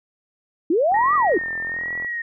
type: linear two-way sweep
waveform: sine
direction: up then down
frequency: 295.9 to 1244.5 to 299.2 Hz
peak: -15 dBFS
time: 0.7-1.38 s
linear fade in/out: 5 ms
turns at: 1.15 s
type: click train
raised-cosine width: 1 ms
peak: -25 dBFS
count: 49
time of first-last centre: 0.92-2.047 s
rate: 42.6 Hz
type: tone with vibrato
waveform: sine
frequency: 1864.7 Hz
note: A#6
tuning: in tune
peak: -24 dBFS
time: 0.94-2.22 s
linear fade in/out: 5 ms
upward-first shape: sine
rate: 1.2 Hz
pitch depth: 63 cents each way
effects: none